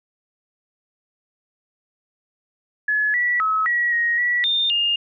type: tone with pitch steps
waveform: sine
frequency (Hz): 1704 / 1948 / 1287 / 1920 / 1880 / 1942 / 3622 / 2825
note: G#6 / B6 / E6 / B6 / A#6 / B6 / A7 / F7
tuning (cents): +44 / -24 / -42 / -49 / +14 / -30 / +49 / +19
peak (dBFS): -17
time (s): 2.88-4.96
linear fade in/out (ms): 5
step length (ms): 260
effects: none